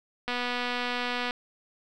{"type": "click train", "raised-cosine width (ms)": 0.3, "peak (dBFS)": -15, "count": 253, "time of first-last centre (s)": [0.28, 1.309], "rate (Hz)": 245, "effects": []}